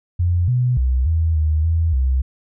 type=tone with pitch steps; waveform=sine; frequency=87.8 / 124.5 / 63.9 / 81.3 / 77.6 / 82.2 / 65.3 Hz; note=F2 / B2 / C2 / E2 / D#2 / E2 / C2; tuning=+10 / +14 / -40 / -23 / -4 / -4 / -3 cents; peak=-14 dBFS; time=0.19-2.22 s; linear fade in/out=10 ms; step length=290 ms; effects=none